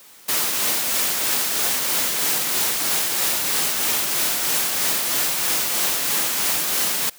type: noise with tremolo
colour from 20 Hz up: white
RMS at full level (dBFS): -20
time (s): 0.28-7.1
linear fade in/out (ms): 10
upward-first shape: triangle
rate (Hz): 3.1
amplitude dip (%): 35
effects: white hiss -47 dBFS RMS until 7.18 s + high-pass 150 Hz 12 dB/octave